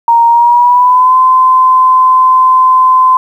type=tone with pitch glide; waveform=sine; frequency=932.3 to 1028.5 Hz; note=A#5 to C6; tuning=0 to -30 cents; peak=-3 dBFS; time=0.08-3.17 s; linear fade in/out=2 ms; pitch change=+170 cents; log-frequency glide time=0.28-1.16 s; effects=7-bit